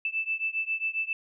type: beating tone pair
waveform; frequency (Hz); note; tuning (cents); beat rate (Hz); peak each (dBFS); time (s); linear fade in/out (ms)
sine; 2637 / 2644.4; E7 / E7; 0 / +5; 7.4; -30 / -31; 0.05-1.13; 2
effects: none